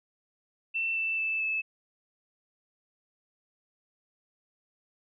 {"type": "tone with pitch steps", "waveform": "sine", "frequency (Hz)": [2681, 2658, 2635, 2612], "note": ["E7", "E7", "E7", "E7"], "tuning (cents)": [29, 14, -1, -17], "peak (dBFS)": -27, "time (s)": [0.74, 1.62], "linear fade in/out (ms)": 20, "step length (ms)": 220, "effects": []}